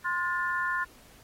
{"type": "chord", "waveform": "sine", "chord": "F major", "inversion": "second", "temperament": "equal with one note detuned", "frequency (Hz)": [1046.5, 1432, 1760], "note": ["C6", "F6", "A6"], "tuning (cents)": [0, 43, 0], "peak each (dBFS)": -31, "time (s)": [0.04, 0.85], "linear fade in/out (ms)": 20, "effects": ["pink hiss -56 dBFS RMS until 1.23 s", "AAC 48 kbps"]}